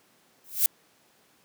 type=noise with exponential growth; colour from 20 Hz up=violet; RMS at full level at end=-17 dBFS; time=0.44-0.66 s; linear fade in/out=2 ms; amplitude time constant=46 ms; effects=pink hiss -62 dBFS RMS until 1.44 s + high-pass 200 Hz 12 dB/octave